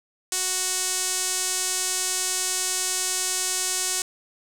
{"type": "tone with band-pass filter", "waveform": "sawtooth", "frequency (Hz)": 370, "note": "F#4", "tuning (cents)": 0, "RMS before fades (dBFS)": -26, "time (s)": [0.32, 4.02], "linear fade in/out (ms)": 2, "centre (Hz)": 7800, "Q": 2, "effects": ["8-bit"]}